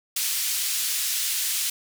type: band-pass noise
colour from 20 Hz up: white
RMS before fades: -26 dBFS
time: 0.16-1.7 s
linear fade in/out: 5 ms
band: 2600 to 14000 Hz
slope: 12 dB/octave
effects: none